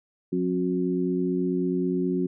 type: tone cluster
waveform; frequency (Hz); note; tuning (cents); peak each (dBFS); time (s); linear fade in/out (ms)
sine; 180 / 269.3 / 364.3; F#3 / C#4 / F#4; -47 / -50 / -27; -27; 0.32-2.27; 10
effects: none